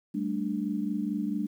sine chord, G suspended second, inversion none, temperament just, 196 / 220.5 / 294 Hz, G3 / A3 / D4, 0 / +4 / +2 cents, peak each -32 dBFS, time 0.14-1.47 s, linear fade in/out 10 ms, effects 10-bit

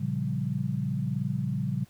sine chord, G half-diminished seventh, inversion first, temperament equal with one note detuned, 115.6 / 138.59 / 174.61 / 196 Hz, Bb2 / Db3 / F3 / G3, -14 / 0 / 0 / 0 cents, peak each -33 / -30 / -34 / -33 dBFS, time 0-1.85 s, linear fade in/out 10 ms, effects pink hiss -60 dBFS RMS until 1.89 s

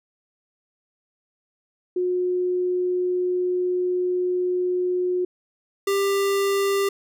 sine / square tone pair in turn, 361.6 / 396.1 Hz, F#4 / G4, -40 / +18 cents, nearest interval major second, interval 158 cents, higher second, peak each -20 / -20 dBFS, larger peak neither, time 1.96-5.25 / 5.87-6.89 s, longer first, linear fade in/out 5 ms, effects none

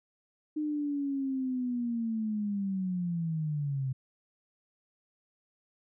sine linear sweep, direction down, 306.1 to 129.2 Hz, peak -29 dBFS, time 0.56-3.93 s, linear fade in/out 10 ms, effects none

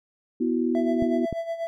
sine chord, B suspended fourth, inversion none, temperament equal, 246.9 / 329.6 / 370 Hz, B3 / E4 / F#4, 0 / 0 / 0 cents, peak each -24 / -26 / -28 dBFS, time 0.4-1.26 s, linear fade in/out 10 ms
triangle tone with tremolo, 666 Hz, E5, 18 cents sharp, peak -23 dBFS, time 0.75-1.67 s, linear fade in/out 0 ms, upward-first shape sine, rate 8.2 Hz, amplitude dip 70%
clicks, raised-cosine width 3 ms, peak -16 dBFS, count 2, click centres 1.024 / 1.327 s
effects none

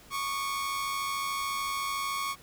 sawtooth tone pair together, 1107.4 / 1201 Hz, C#6 / D6, -2 / +38 cents, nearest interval minor second, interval 140 cents, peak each -27 / -35 dBFS, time 0.1-2.36 s, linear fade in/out 50 ms, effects pink hiss -54 dBFS RMS until 2.42 s

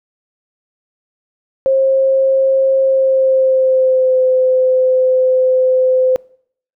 sine tone with pitch glide, 534 to 514.3 Hz, C5 to C5, +35 to -30 cents, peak -9 dBFS, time 1.66-6.16 s, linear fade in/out 0 ms, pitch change -65 cents, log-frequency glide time 2.81-4.2 s, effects noise-tail reverb RT60 0.6 s tail -24 dB re dry

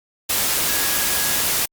sine tone in noise, 1661.2 Hz, G#6, in tune, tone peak -31 dBFS, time 0.68-1.42 s, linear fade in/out 10 ms, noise white, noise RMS -20 dBFS, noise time 0.29-1.66 s, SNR -14 dB, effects Opus 48 kbps

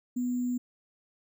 sine tone with sample-and-hold, 246.9 Hz, B3, in tune, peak -27 dBFS, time 0.16-0.58 s, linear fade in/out 10 ms, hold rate 7350 Hz, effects none

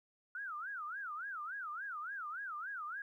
sine tone with vibrato, 1404 Hz, F6, 9 cents sharp, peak -40 dBFS, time 0.35-3.02 s, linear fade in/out 2 ms, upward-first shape sine, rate 3.5 Hz, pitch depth 290 cents each way, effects 13-bit

